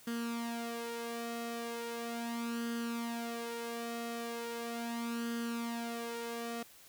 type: tone with flanger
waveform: sawtooth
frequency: 233.6 Hz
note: A#3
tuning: 4 cents sharp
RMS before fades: -39 dBFS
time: 0.07-6.63 s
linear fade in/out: 5 ms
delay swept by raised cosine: 0.63 to 2.73 ms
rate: 0.38 Hz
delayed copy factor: +0.65
effects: white hiss -58 dBFS RMS until 6.88 s